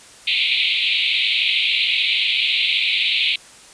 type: band-pass noise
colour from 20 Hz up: pink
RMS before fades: -19 dBFS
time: 0.27-3.36 s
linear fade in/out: 5 ms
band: 2200 to 4100 Hz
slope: 96 dB/octave
effects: white hiss -44 dBFS RMS until 3.73 s + resampled to 22050 Hz